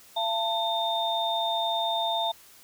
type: tone cluster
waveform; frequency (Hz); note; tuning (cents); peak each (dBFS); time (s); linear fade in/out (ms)
sine; 681 / 891 / 3633; F5 / A5 / A#7; -44 / +22 / -45; -29; 0.16-2.32; 10
effects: white hiss -53 dBFS RMS until 2.63 s